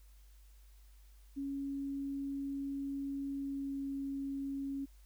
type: tone with pitch glide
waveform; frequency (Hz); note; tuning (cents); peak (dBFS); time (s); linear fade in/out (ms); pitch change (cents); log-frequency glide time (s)
sine; 277.2 to 275.3; C#4 to C#4; 0 to -12; -36; 1.36-4.86; 20; -12; 3.3-3.86
effects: added 50 Hz sine -56 dBFS peak until 5.05 s + white hiss -70 dBFS RMS until 5.05 s